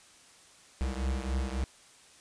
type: beating tone pair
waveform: square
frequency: 64.3 / 67.9 Hz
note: C2 / C#2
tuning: -30 / -35 cents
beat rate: 3.6 Hz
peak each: -32 / -35 dBFS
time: 0.81-1.64 s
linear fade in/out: 0 ms
effects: white hiss -57 dBFS RMS until 2.2 s + resampled to 22050 Hz